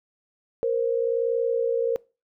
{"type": "tone pair together", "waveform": "sine", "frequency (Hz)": [466.2, 527.3], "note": ["A#4", "C5"], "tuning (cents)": [0, 13], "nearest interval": "major second", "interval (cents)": 213, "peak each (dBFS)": [-22, -27], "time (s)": [0.63, 1.96], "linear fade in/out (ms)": 0, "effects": ["noise-tail reverb RT60 0.3 s tail -23 dB re dry"]}